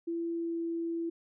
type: tone with pitch glide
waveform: sine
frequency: 336.2 to 334.1 Hz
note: E4 to E4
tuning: +34 to +23 cents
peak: -31 dBFS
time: 0.07-1.1 s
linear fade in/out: 10 ms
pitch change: -11 cents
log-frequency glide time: 0.32-0.58 s
effects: none